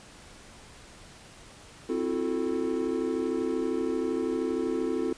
triangle chord, F# half-diminished seventh, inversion second, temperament equal with one note detuned, 261.6 / 329.6 / 362.4 / 440 Hz, C4 / E4 / F#4 / A4, 0 / 0 / -36 / 0 cents, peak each -30 dBFS, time 1.89-5.13 s, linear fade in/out 5 ms, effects pink hiss -50 dBFS RMS until 5.17 s + resampled to 22050 Hz

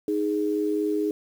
sine tone pair together, 311.3 / 415.3 Hz, D#4 / G#4, +1 / 0 cents, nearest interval perfect fourth, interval 499 cents, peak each -25 dBFS, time 0.08-1.11 s, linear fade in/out 2 ms, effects 8-bit

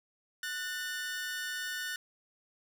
sawtooth tone pair together, 1477.1 / 1798 Hz, F#6 / A6, -3 / +37 cents, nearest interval minor third, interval 340 cents, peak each -34 / -35 dBFS, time 0.43-1.96 s, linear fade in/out 2 ms, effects none

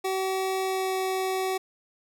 25% pulse tone with pitch glide, 380 to 377.6 Hz, F#4 to F#4, +46 to +35 cents, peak -22 dBFS, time 0.04-1.58 s, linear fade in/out 10 ms, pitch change -11 cents, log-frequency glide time 0.61-0.94 s, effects none

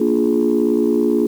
sine chord, Bb dominant seventh, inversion none, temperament just, 233.1 / 291.4 / 349.6 / 419.5 Hz, Bb3 / D4 / F4 / Ab4, 0 / -13 / +2 / +17 cents, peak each -18 dBFS, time 0-1.27 s, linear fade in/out 5 ms, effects tanh soft clip ceiling -6 dBFS + 7-bit

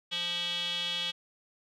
square tone with band-pass filter, 174.61 Hz, F3, in tune, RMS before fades -33 dBFS, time 0.11-1.12 s, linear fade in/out 20 ms, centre 3300 Hz, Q 7.4, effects none

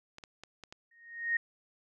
clicks, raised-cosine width 0.2 ms, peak -29 dBFS, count 5, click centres 0.184 / 0.238 / 0.436 / 0.637 / 0.725 s
sine tone with exponential growth, 1861 Hz, A#6, 3 cents flat, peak -24 dBFS, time 0.91-1.37 s, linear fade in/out 5 ms, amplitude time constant 100 ms
effects none

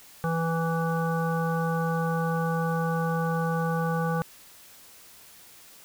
harmonic tone, 164.81 Hz, E3, in tune, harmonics 1 / 3 / 5 / 7 / 9, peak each -26 / -31 / -33 / -34 / -36 dBFS, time 0.24-4.22 s, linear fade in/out 0 ms, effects white hiss -51 dBFS RMS until 5.84 s

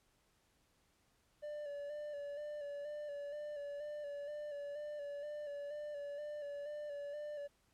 triangle tone with vibrato, 584 Hz, D5, 10 cents flat, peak -40 dBFS, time 1.42-7.48 s, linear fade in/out 20 ms, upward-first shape square, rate 2.1 Hz, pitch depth 31 cents each way, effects pink hiss -75 dBFS RMS until 7.73 s + low-pass 12000 Hz 12 dB/octave

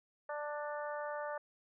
harmonic tone, 295.4 Hz, D4, 10 cents sharp, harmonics 2 / 3 / 4 / 5 / 6, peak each -40 / -44 / -46 / -48 / -50 dBFS, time 0.29-1.38 s, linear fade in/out 5 ms, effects none

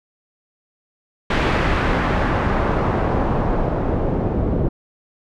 pink noise with low-pass filter sweep, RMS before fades -19 dBFS, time 1.3-4.69 s, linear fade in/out 5 ms, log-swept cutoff 2400 to 460 Hz, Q 0.98, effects none

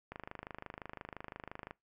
click train, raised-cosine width 0.5 ms, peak -28 dBFS, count 42, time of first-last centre 0.12-1.709 s, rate 25.8 Hz, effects noise-tail reverb RT60 0.2 s tail -23 dB re dry

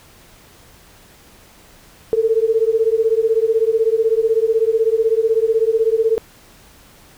sine beating tone pair, 440 / 456 Hz, A4 / A#4, 0 / -38 cents, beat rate 16 Hz, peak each -16 dBFS, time 2.13-6.18 s, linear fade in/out 0 ms, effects pink hiss -47 dBFS RMS until 7.17 s

